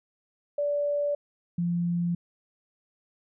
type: tone pair in turn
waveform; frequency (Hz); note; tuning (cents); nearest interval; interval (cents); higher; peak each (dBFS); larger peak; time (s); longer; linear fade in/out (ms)
sine; 580 / 172.93; D5 / F3; -22 / -17; octave + major sixth; 2095; first; -24; neither; 0.58-1.15 / 1.58-2.15; neither; 5
effects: none

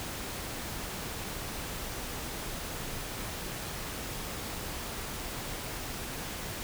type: noise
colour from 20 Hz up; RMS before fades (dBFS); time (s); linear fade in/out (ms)
pink; -38; 0-6.63; 0
effects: none

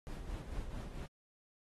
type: noise with tremolo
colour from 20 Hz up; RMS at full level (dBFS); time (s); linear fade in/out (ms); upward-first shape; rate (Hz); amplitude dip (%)
brown; -41; 0.07-1.06; 0; sine; 4.5; 50
effects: AAC 32 kbps

